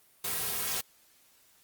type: noise with comb filter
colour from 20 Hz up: white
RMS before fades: -32 dBFS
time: 0.24-0.81 s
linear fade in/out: 5 ms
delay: 3.4 ms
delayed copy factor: -0.95
effects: white hiss -63 dBFS RMS until 1.63 s + Opus 32 kbps